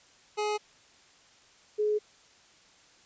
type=tone pair in turn; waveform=25% pulse / sine; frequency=420.8 / 422.4 Hz; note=G#4 / G#4; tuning=+23 / +29 cents; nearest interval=unison; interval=6 cents; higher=second; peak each=-24 dBFS; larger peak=neither; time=0.37-0.58 / 1.78-1.99 s; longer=neither; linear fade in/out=20 ms; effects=white hiss -59 dBFS RMS until 3.05 s + resampled to 16000 Hz